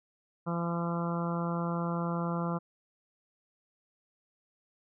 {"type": "harmonic tone", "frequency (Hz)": 170.3, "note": "F3", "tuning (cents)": -43, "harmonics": [1, 2, 3, 4, 5, 6, 7, 8], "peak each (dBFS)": [-31, -40, -39, -42, -43, -41, -41, -43], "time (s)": [0.46, 2.59], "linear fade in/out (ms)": 20, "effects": []}